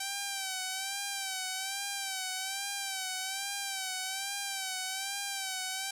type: tone with vibrato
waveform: 5% pulse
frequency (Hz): 774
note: G5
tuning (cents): -22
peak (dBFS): -22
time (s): 0-5.91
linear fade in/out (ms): 5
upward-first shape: sine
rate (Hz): 1.2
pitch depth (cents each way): 60
effects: none